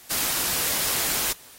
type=noise; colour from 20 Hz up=white; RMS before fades=-25 dBFS; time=0.1-1.33 s; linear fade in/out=10 ms; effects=white hiss -48 dBFS RMS until 1.58 s + AAC 48 kbps